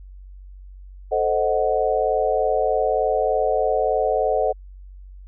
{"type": "chord", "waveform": "sine", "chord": "A diminished seventh", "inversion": "none", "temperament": "equal", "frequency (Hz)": [440, 523.3, 622.3, 740], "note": ["A4", "C5", "Eb5", "Gb5"], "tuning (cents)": [0, 0, 0, 0], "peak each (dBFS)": -23, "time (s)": [1.11, 4.53], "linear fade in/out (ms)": 20, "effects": ["added 47 Hz sine -38 dBFS peak until 5.27 s"]}